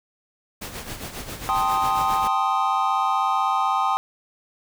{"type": "noise with tremolo", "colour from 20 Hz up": "pink", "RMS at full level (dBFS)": -32, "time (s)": [0.61, 2.28], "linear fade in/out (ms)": 10, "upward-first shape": "sine", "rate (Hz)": 7.4, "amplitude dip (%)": 60}
{"type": "chord", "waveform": "triangle", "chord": "A half-diminished seventh", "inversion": "third", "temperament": "equal", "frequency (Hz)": [784, 880, 1046.5, 1244.5], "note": ["G5", "A5", "C6", "Eb6"], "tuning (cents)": [0, 0, 0, 0], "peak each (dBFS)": [-22, -25, -23, -22], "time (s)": [1.49, 3.97], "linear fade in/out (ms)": 0}
{"effects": []}